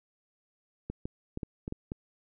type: clicks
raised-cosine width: 3 ms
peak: -22 dBFS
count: 7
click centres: 0.9 / 1.055 / 1.374 / 1.432 / 1.679 / 1.724 / 1.919 s
effects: none